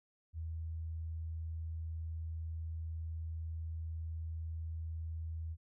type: tone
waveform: sine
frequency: 81 Hz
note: E2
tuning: 30 cents flat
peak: -38 dBFS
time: 0.33-5.57 s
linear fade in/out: 50 ms
effects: none